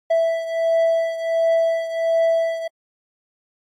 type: beating tone pair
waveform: triangle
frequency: 659.3 / 660.7 Hz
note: E5 / E5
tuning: 0 / +4 cents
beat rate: 1.4 Hz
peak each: -16 / -21 dBFS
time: 0.1-2.68 s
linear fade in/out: 10 ms
effects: AAC 64 kbps